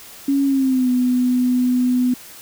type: tone with pitch glide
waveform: sine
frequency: 277.2 to 249.8 Hz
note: C#4 to B3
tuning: 0 to +20 cents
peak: -14 dBFS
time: 0.28-2.14 s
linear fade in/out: 5 ms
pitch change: -180 cents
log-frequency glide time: 0.45-0.9 s
effects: white hiss -40 dBFS RMS until 2.41 s